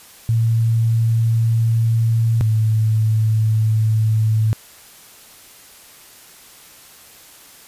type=tone pair in turn; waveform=sine; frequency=114 / 109.81 Hz; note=A#2 / A2; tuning=-38 / -3 cents; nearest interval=minor second; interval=65 cents; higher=first; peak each=-13 dBFS; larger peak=neither; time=0.29-2.41 / 2.41-4.53 s; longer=neither; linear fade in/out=0 ms; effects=white hiss -44 dBFS RMS until 7.67 s + resampled to 32000 Hz